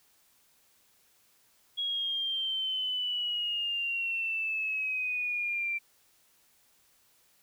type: exponential sweep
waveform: sine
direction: down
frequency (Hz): 3322 to 2349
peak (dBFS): -29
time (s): 1.77-5.79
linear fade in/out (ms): 20
effects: white hiss -66 dBFS RMS until 7.42 s